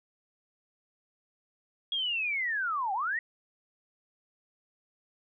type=linear two-way sweep; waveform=sine; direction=down then up; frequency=3325 to 747 to 1949 Hz; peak=-28 dBFS; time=1.92-3.19 s; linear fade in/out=2 ms; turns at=2.93 s; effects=none